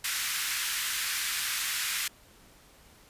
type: high-pass noise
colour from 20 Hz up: pink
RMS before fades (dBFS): -31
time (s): 0.04-2.08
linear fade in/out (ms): 5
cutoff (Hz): 1500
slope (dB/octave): 24
effects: pink hiss -57 dBFS RMS until 3.09 s + resampled to 32000 Hz